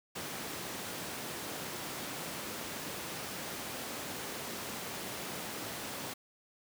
pink high-pass noise, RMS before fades -41 dBFS, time 0.15-6.14 s, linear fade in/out 10 ms, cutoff 170 Hz, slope 12 dB/octave, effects none

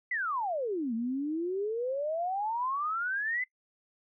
sine exponential two-way sweep, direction down then up, 2055 to 221.4 to 2055 Hz, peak -29 dBFS, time 0.11-3.44 s, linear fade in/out 5 ms, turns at 0.94 s, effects noise-tail reverb RT60 0.1 s tail -21 dB re dry

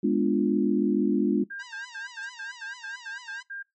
sine chord, G# diminished seventh, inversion none, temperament equal, 207.7 / 246.9 / 293.7 / 349.2 Hz, G#3 / B3 / D4 / F4, 0 / 0 / 0 / 0 cents, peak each -25 / -27 / -25 / -27 dBFS, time 0.03-1.44 s, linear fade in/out 10 ms
sine tone bursts, 1601 Hz, G6, 36 cents sharp, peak -34 dBFS, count 10, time 1.5-3.628 s, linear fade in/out 10 ms, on 130 ms, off 92 ms
10% pulse tone with vibrato, 932.3 Hz, A#5, in tune, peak -35 dBFS, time 1.59-3.43 s, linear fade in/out 10 ms, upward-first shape triangle, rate 4.5 Hz, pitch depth 150 cents each way
violet noise with exponential decay, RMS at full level -39 dBFS, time 2.23-2.4 s, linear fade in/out 0 ms, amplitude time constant 36 ms
effects noise-tail reverb RT60 0.2 s tail -20 dB re dry + MP3 32 kbps

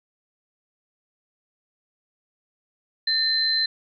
sine tone pair together, 1800 / 4087 Hz, A6 / C8, +39 / -41 cents, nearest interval octave + major second, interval 1420 cents, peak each -27 / -20 dBFS, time 3.07-3.66 s, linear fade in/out 5 ms, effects none

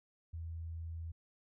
sine tone, 82.41 Hz, E2, in tune, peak -40 dBFS, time 0.33-1.12 s, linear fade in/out 10 ms, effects none

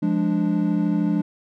triangle chord, D diminished, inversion first, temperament equal, 174.61 / 207.7 / 293.7 Hz, F3 / Ab3 / D4, 0 / 0 / 0 cents, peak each -21 dBFS, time 0.02-1.22 s, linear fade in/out 10 ms, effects none

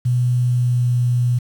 sine tone with pitch glide, 123.47 to 122.33 Hz, B2 to B2, 0 to -16 cents, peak -14 dBFS, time 0.05-1.39 s, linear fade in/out 10 ms, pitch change -16 cents, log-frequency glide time 0.4-0.93 s, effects 7-bit

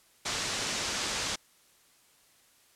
white low-pass noise, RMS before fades -33 dBFS, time 0.25-1.36 s, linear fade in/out 10 ms, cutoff 7100 Hz, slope 24 dB/octave, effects white hiss -63 dBFS RMS until 2.75 s + low-pass 12000 Hz 12 dB/octave

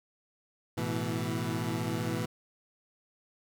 20% pulse chord, A suspended second, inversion none, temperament equal with one note detuned, 108.17 / 123.47 / 164.81 Hz, A2 / B2 / E3, -29 / 0 / 0 cents, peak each -30 dBFS, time 0.77-2.26 s, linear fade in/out 10 ms, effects none

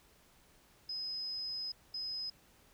sine tone bursts at uneven times, 5060 Hz, D#8, 28 cents sharp, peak -37 dBFS, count 2, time 0.89-1.72 / 1.94-2.3 s, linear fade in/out 5 ms, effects pink hiss -65 dBFS RMS until 2.73 s

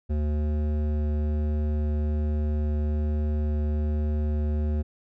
sine tone with hard clipping, 75.1 Hz, D2, 39 cents sharp, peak -25 dBFS, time 0.09-4.83 s, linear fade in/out 20 ms, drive 13 dB, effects none

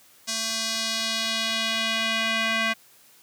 square tone with band-pass filter sweep, 224 Hz, A3, 31 cents sharp, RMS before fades -26 dBFS, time 0.27-2.74 s, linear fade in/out 20 ms, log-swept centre 5800 to 2200 Hz, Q 1.6, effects white hiss -55 dBFS RMS until 3.22 s + high-pass 100 Hz 12 dB/octave

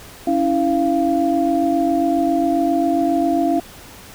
sine tone cluster, 279.3 / 326.7 / 690 Hz, C#4 / E4 / F5, +13 / -15 / -21 cents, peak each -19 dBFS, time 0.27-3.6 s, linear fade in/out 5 ms, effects pink hiss -40 dBFS RMS until 4.14 s

